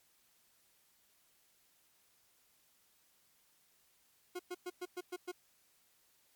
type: tone bursts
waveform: 40% pulse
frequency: 359.2 Hz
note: F4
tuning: 49 cents sharp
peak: -38 dBFS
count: 7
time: 4.35-5.318 s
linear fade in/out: 10 ms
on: 44 ms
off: 110 ms
effects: white hiss -71 dBFS RMS until 6.35 s + MP3 96 kbps